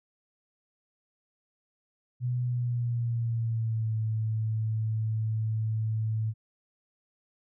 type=tone with pitch glide; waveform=sine; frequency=123.47 to 110 Hz; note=B2 to A2; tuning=0 to 0 cents; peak=-26 dBFS; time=2.2-6.34 s; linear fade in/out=50 ms; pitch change=-200 cents; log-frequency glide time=2.43-3.96 s; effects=none